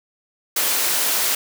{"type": "high-pass noise", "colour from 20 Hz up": "white", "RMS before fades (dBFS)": -20, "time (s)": [0.56, 1.35], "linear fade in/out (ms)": 5, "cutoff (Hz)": 300, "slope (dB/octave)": 12, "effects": []}